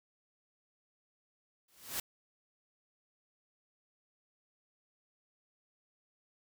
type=noise with exponential growth; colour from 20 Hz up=white; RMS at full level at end=-33 dBFS; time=1.68-2 s; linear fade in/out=5 ms; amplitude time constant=68 ms; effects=none